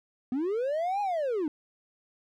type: linear two-way sweep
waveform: triangle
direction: up then down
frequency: 238.6 to 836 to 283.1 Hz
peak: -24 dBFS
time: 0.32-1.48 s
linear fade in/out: 2 ms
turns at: 1.01 s
effects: tanh soft clip ceiling -20 dBFS